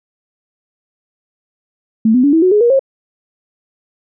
sine tone with pitch steps, 221.5 / 251.5 / 285.6 / 324.3 / 368.2 / 418.1 / 474.8 / 539.1 Hz, A3 / B3 / D4 / E4 / F#4 / G#4 / A#4 / C#5, +12 / +32 / -48 / -28 / -8 / +12 / +32 / -48 cents, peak -7 dBFS, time 2.05-2.794 s, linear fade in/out 5 ms, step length 93 ms, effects none

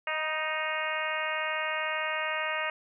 harmonic tone with a mistuned harmonic, 311.1 Hz, D#4, in tune, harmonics 2 / 3 / 4 / 5 / 6 / 7 / 8 / 9, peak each -36 / -38 / -36 / -38 / -35 / -37 / -38 / -39 dBFS, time 0.07-2.7 s, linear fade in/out 2 ms, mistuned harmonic 3, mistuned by +25 cents, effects none

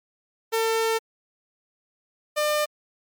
sawtooth tone pair in turn, 449.7 / 600.3 Hz, A4 / D5, +38 / +38 cents, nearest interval perfect fourth, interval 500 cents, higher second, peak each -17 dBFS, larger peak neither, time 0.52-0.99 / 2.36-2.66 s, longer first, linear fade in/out 20 ms, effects MP3 96 kbps

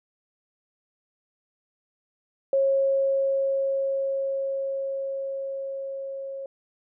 sine tone with level ramp, 544 Hz, C#5, 33 cents flat, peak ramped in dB -18 to -32 dBFS, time 2.53-6.46 s, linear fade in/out 2 ms, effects none

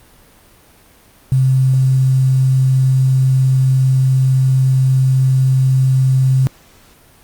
sine tone with quantisation, 131.3 Hz, C3, 6 cents sharp, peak -9 dBFS, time 1.32-6.47 s, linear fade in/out 0 ms, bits 6, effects pink hiss -47 dBFS RMS until 7.23 s + Opus 32 kbps

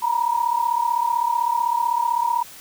sine tone pair together, 931 / 966.8 Hz, A#5 / B5, -2 / -37 cents, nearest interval minor second, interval 65 cents, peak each -21 dBFS, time 0.02-2.43 s, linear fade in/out 10 ms, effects white hiss -42 dBFS RMS until 2.6 s

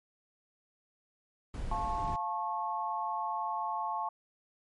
brown noise, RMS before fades -37 dBFS, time 1.54-2.16 s, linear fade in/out 2 ms
sine chord, F augmented, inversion none, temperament just, 698.5 / 873.1 / 1091.3 Hz, F5 / A5 / C#6, 0 / -14 / -27 cents, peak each -39 / -34 / -36 dBFS, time 1.71-4.09 s, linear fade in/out 5 ms
effects MP3 48 kbps

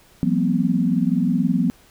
sine tone cluster, 170.7 / 189.5 / 234.6 / 255.8 Hz, F3 / F#3 / A#3 / C4, -39 / +42 / +11 / -39 cents, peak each -22 dBFS, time 0.23-1.7 s, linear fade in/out 0 ms, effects pink hiss -53 dBFS RMS until 1.9 s

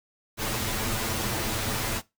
pink noise with comb filter, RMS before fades -29 dBFS, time 0.37-2.02 s, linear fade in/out 50 ms, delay 9 ms, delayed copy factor +0.85, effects noise-tail reverb RT60 0.2 s tail -19 dB re dry

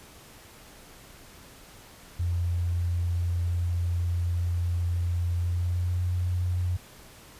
sine tone with pitch glide, 86.8 to 89.34 Hz, F2 to F2, -10 to +40 cents, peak -24 dBFS, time 2.19-6.77 s, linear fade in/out 10 ms, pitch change +50 cents, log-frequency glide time 5.36-6.04 s, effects pink hiss -50 dBFS RMS until 7.39 s + resampled to 32000 Hz

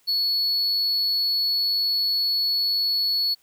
triangle tone, 4399 Hz, C#8, 14 cents flat, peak -19 dBFS, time 0.07-3.35 s, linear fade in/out 20 ms, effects white hiss -62 dBFS RMS until 3.42 s

